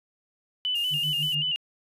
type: tone with vibrato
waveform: sine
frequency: 2910 Hz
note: F#7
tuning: 29 cents flat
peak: -24 dBFS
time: 0.65-1.56 s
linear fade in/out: 0 ms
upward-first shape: square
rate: 5.2 Hz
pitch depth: 51 cents each way
type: noise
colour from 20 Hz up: violet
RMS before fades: -40 dBFS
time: 0.75-1.35 s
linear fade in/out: 5 ms
type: tone with tremolo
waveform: sine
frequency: 150 Hz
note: D3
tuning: 37 cents sharp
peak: -29 dBFS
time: 0.9-1.52 s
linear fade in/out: 50 ms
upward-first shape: sine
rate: 6.7 Hz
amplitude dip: 95%
effects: resampled to 32000 Hz